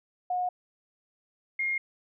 sine tone pair in turn, 724 / 2133 Hz, F#5 / C7, -38 / +33 cents, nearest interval octave + perfect fifth, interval 1871 cents, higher second, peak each -26 dBFS, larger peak neither, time 0.3-0.49 / 1.59-1.78 s, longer neither, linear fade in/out 5 ms, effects none

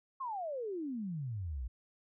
sine exponential sweep, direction down, 1103 to 55.8 Hz, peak -36 dBFS, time 0.2-1.68 s, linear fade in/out 10 ms, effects none

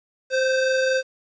square tone pair together, 523.3 / 1545.6 Hz, C5 / G6, 0 / -25 cents, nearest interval octave + perfect fifth, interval 1875 cents, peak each -20 / -27 dBFS, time 0.3-1.03 s, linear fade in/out 50 ms, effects resampled to 16000 Hz + 9-bit

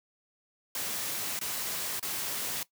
white noise with dropouts, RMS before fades -34 dBFS, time 0.75-2.63 s, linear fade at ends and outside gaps 2 ms, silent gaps 1.391-1.412 / 1.996-2.027 s, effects noise-tail reverb RT60 0.1 s tail -18 dB re dry + high-pass 100 Hz 12 dB/octave

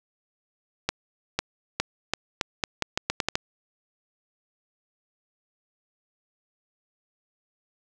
accelerating click train, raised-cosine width 0.2 ms, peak -6 dBFS, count 12, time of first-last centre 0.89-3.355 s, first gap 500 ms, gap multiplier 0.82, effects none

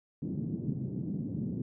pink band-pass noise, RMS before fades -35 dBFS, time 0.22-1.62 s, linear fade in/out 5 ms, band 130 to 280 Hz, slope 24 dB/octave, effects none

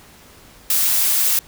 blue noise, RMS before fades -17 dBFS, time 0.7-1.39 s, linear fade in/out 2 ms, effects pink hiss -46 dBFS RMS until 1.47 s

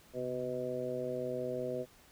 harmonic tone with a mistuned harmonic, 125.6 Hz, B2, 30 cents sharp, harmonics 1 / 2 / 3 / 4 / 5, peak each -46 / -43 / -40 / -38 / -40 dBFS, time 0.13-1.86 s, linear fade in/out 50 ms, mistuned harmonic 1, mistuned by +100 cents, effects pink hiss -61 dBFS RMS until 2.11 s

